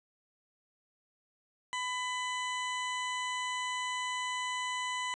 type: tone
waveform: 20% pulse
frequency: 1000 Hz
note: B5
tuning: 21 cents sharp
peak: -28 dBFS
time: 1.73-5.14 s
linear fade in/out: 0 ms
effects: resampled to 22050 Hz